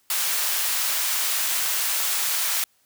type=high-pass noise; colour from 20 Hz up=white; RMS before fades=-24 dBFS; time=0.1-2.64 s; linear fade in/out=2 ms; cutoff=850 Hz; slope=12 dB/octave; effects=white hiss -64 dBFS RMS until 2.85 s